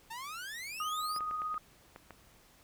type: exponential sweep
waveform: sawtooth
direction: up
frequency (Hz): 880 to 5180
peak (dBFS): -37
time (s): 0.1-1.19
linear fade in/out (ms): 10
type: tone with tremolo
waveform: sine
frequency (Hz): 1244.5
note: D#6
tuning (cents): 0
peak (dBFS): -32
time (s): 0.8-1.58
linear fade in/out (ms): 2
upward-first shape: triangle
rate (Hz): 17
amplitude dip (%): 35
type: clicks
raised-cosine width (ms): 0.5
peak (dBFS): -32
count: 7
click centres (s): 1.163 / 1.207 / 1.311 / 1.419 / 1.543 / 1.961 / 2.107
effects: pink hiss -62 dBFS RMS until 2.63 s